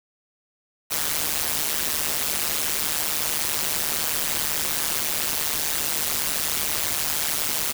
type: noise with amplitude modulation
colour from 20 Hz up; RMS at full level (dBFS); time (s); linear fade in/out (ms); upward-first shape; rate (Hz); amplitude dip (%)
white; -21; 0.9-7.73; 20; sine; 151; 95
effects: none